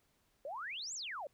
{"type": "exponential two-way sweep", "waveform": "sine", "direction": "up then down", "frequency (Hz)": [523.3, 7902, 523.3], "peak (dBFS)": -40, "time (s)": [0.45, 1.27], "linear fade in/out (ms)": 2, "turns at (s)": 0.94, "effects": ["pink hiss -75 dBFS RMS until 1.33 s"]}